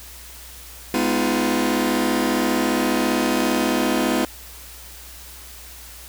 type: chord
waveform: sawtooth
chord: F half-diminished seventh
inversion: first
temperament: just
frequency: 209.5 / 251.4 / 314.3 / 349.2 Hz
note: Ab3 / Cb4 / Eb4 / F4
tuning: +15 / +31 / +18 / 0 cents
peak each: -22 / -18 / -20 / -21 dBFS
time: 0.94-4.25 s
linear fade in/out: 2 ms
effects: added 60 Hz sine -43 dBFS peak until 6.08 s + white hiss -41 dBFS RMS until 6.08 s